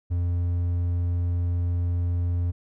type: tone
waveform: triangle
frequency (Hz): 87.31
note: F2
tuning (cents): 0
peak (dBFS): -20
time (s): 0.1-2.52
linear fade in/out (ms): 20
effects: none